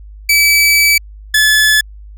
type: tone pair in turn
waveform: sawtooth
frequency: 2300 / 1723.1 Hz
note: D7 / A6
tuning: -37 / -37 cents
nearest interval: perfect fourth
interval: 500 cents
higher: first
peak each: -4 dBFS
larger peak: neither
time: 0.29-0.98 / 1.34-1.81 s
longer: first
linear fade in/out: 5 ms
effects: added 51 Hz sine -31 dBFS peak until 2.17 s